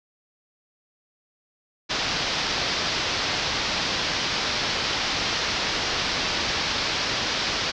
white low-pass noise, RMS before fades -26 dBFS, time 1.89-7.72 s, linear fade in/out 20 ms, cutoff 5500 Hz, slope 48 dB/octave, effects none

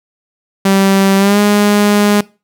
sawtooth tone with pitch glide, 194.6 to 206.2 Hz, G3 to G#3, -12 to -12 cents, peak -4 dBFS, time 0.65-2.21 s, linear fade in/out 5 ms, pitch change +100 cents, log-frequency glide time 1.17-1.39 s, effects noise-tail reverb RT60 0.3 s tail -22 dB re dry

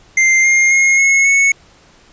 square tone with pitch steps, 2093 / 2121 / 2149 / 2178 / 2207 Hz, C7 / C7 / C7 / C#7 / C#7, 0 / +23 / +46 / -31 / -8 cents, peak -9 dBFS, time 0.17-1.52 s, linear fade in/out 5 ms, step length 270 ms, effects pink hiss -47 dBFS RMS until 2.12 s + resampled to 16000 Hz

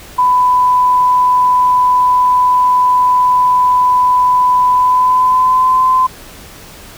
sine tone with pitch glide, 998 to 1026.1 Hz, B5 to C6, +18 to -34 cents, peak -7 dBFS, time 0.18-6.07 s, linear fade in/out 10 ms, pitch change +48 cents, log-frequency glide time 4.71-5.82 s, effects pink hiss -35 dBFS RMS until 6.97 s

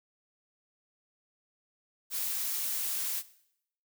blue noise, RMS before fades -33 dBFS, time 2.1-3.23 s, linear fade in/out 50 ms, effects noise-tail reverb RT60 0.7 s tail -17 dB re dry

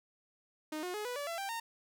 sawtooth tone with pitch steps, 308.4 / 360.5 / 421.3 / 492.4 / 575.5 / 672.6 / 786.1 / 918.8 Hz, D#4 / F#4 / G#4 / B4 / D5 / E5 / G5 / A#5, -15 / -45 / +25 / -5 / -35 / +35 / +5 / -25 cents, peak -33 dBFS, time 0.72-1.6 s, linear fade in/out 5 ms, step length 110 ms, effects none

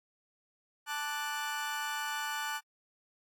30% pulse chord, D major, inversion second, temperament equal, 880 / 1174.7 / 1480 Hz, A5 / D6 / F#6, 0 / 0 / 0 cents, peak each -35 / -38 / -35 dBFS, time 0.86-2.61 s, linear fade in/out 50 ms, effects AAC 64 kbps

